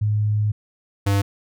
sine / square tone pair in turn, 105.6 / 99.67 Hz, G#2 / G2, +29 / +29 cents, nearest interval minor second, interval 100 cents, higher first, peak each -17 dBFS, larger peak neither, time 0.01-0.52 / 1.06-1.22 s, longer first, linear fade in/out 10 ms, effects none

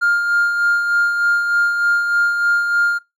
triangle tone with tremolo, 1406 Hz, F6, 11 cents sharp, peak -9 dBFS, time 0.01-2.99 s, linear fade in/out 20 ms, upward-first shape sine, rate 3.3 Hz, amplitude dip 50%, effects noise-tail reverb RT60 0.2 s tail -22 dB re dry + tanh soft clip ceiling -7 dBFS

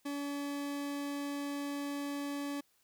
40% pulse tone, 284.8 Hz, C#4, 47 cents sharp, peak -35 dBFS, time 0.05-2.61 s, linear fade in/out 10 ms, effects white hiss -72 dBFS RMS until 2.83 s

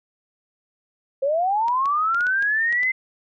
sine linear sweep, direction up, 524 to 2081 Hz, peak -18 dBFS, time 1.22-2.92 s, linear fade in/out 10 ms
clicks, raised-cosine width 0.2 ms, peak -20 dBFS, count 8, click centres 1.683 / 1.857 / 2.146 / 2.208 / 2.268 / 2.425 / 2.726 / 2.832 s
effects none

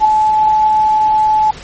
sine tone with ADSR envelope, 861 Hz, A5, 38 cents flat, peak -3 dBFS, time 0-1.51 s, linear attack 46 ms, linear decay 12 ms, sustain -5 dB, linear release 4 ms, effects pink hiss -33 dBFS RMS until 1.63 s + MP3 32 kbps

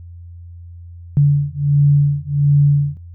sine beating tone pair, 142.9 / 144.3 Hz, D3 / D3, -47 / -30 cents, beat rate 1.4 Hz, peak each -14 dBFS, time 1.17-2.97 s, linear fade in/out 0 ms, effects added 86 Hz sine -33 dBFS peak until 3.14 s

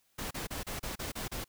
pink noise bursts, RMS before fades -38 dBFS, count 8, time 0.18-1.444 s, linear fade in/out 10 ms, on 130 ms, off 32 ms, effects white hiss -72 dBFS RMS until 1.48 s

